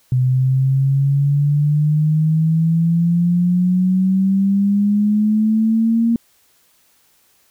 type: exponential sweep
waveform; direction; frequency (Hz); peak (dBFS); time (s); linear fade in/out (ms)
sine; up; 126.2 to 233.1; -12; 0.12-6.16; 2
effects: white hiss -57 dBFS RMS until 7.5 s